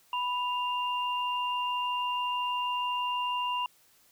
sine tone pair together, 987.8 / 2794 Hz, B5 / F7, 0 / 0 cents, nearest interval octave + tritone, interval 1800 cents, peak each -29 / -34 dBFS, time 0.13-3.66 s, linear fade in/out 2 ms, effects white hiss -63 dBFS RMS until 4.11 s

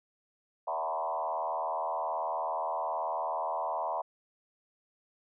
sine tone with frequency modulation, 820 Hz, G#5, 22 cents flat, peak -30 dBFS, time 0.67-4.02 s, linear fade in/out 10 ms, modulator 78.8 Hz, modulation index 2.9, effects none

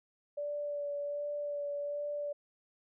sine tone with vibrato, 580 Hz, D5, 22 cents flat, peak -34 dBFS, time 0.37-2.33 s, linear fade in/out 10 ms, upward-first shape sine, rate 1.3 Hz, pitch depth 15 cents each way, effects none

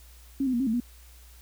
sine tone with pitch steps, 272.8 / 256.8 / 237.2 / 269.3 / 221.2 / 242 Hz, C#4 / C4 / A#3 / C#4 / A3 / B3, -28 / -32 / +30 / -50 / +9 / -35 cents, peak -23 dBFS, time 0.4-0.802 s, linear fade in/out 5 ms, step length 67 ms, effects added 60 Hz sine -49 dBFS peak until 1.41 s + white hiss -56 dBFS RMS until 1.41 s

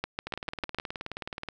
two click trains, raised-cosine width 0.3 ms, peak -14 / -19 dBFS, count 6 / 24, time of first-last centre 0.04-0.786 / 0.27-1.487 s, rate 6.7 / 18.9 Hz, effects none

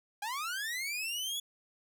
sawtooth linear sweep, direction up, 791 to 3426 Hz, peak -31 dBFS, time 0.22-1.4 s, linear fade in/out 5 ms, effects none

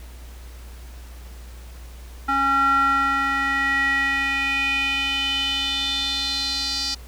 square tone with band-pass filter sweep, 273.8 Hz, C#4, 21 cents flat, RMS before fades -22 dBFS, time 2.28-6.95 s, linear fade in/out 10 ms, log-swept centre 1200 to 4800 Hz, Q 5.3, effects added 60 Hz sine -37 dBFS peak until 7.07 s + pink hiss -48 dBFS RMS until 7.07 s

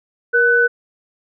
sine tone pair together, 472.9 / 1498 Hz, A#4 / F#6, +25 / +21 cents, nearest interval octave + minor sixth, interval 1996 cents, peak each -16 / -12 dBFS, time 0.33-0.68 s, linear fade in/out 20 ms, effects none

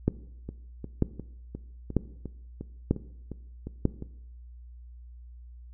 two click trains, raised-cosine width 3 ms, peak -23 / -9 dBFS, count 11 / 5, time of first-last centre 0.49-4.024 / 0.08-3.854 s, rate 2.83 / 1.06 Hz, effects noise-tail reverb RT60 0.8 s tail -18 dB re dry + added 60 Hz sine -44 dBFS peak until 5.73 s

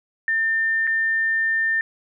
sine tone with dropouts, 1800 Hz, A6, 39 cents sharp, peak -18 dBFS, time 0.28-1.81 s, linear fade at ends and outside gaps 1 ms, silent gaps 0.87-0.874 s, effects none

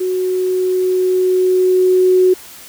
sine tone with level ramp, 369.1 Hz, F#4, 4 cents flat, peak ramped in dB -15 to -7 dBFS, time 0-2.34 s, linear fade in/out 10 ms, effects white hiss -37 dBFS RMS until 2.68 s

